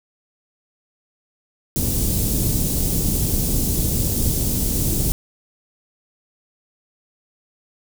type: band-stop noise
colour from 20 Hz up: pink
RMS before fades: -20 dBFS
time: 1.76-5.12 s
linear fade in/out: 0 ms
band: 270 to 8100 Hz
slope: 12 dB/octave
effects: none